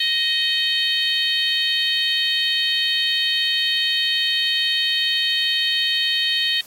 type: harmonic tone with a mistuned harmonic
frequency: 622.3 Hz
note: D#5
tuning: in tune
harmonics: 3 / 4 / 5 / 6 / 7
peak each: -25 / -29 / -21 / -23 / -25 dBFS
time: 0-6.61 s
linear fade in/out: 5 ms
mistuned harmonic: 4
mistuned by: +24 cents
effects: white hiss -44 dBFS RMS until 6.66 s + MP3 64 kbps